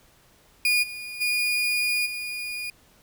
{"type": "tone with level steps", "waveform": "35% pulse", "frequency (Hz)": 2444, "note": "D#7", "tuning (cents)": -32, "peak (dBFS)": [-17, -32, -20, -28], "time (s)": [0.65, 2.7], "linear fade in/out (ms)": 2, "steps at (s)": [0.82, 1.2, 2.05], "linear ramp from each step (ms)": 20, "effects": ["pink hiss -58 dBFS RMS until 3.02 s"]}